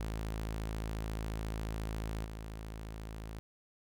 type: tone with level steps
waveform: sawtooth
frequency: 54.2 Hz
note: A1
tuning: 25 cents flat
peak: -32 / -38 dBFS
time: 0-3.39 s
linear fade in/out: 0 ms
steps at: 2.24 s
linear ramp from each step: 20 ms
effects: none